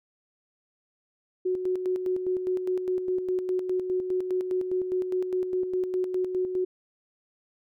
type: tone with tremolo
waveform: sine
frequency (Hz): 368.1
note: F#4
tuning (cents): -9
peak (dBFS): -23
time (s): 1.45-6.65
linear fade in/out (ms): 10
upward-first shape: square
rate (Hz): 4.9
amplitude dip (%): 50
effects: none